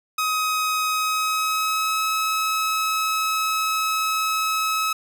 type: tone with pitch glide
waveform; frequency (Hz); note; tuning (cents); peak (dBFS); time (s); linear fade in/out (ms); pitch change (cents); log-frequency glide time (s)
sawtooth; 1264 to 1287.6; D#6 to E6; +27 to -41; -17; 0.18-4.93; 5; +32; 0.91-2.03
effects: none